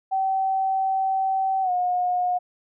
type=tone with pitch glide; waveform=sine; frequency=768 to 720.7 Hz; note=G5 to F#5; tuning=-36 to -46 cents; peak=-20 dBFS; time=0.11-2.39 s; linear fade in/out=20 ms; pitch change=-110 cents; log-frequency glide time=1.62-1.71 s; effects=none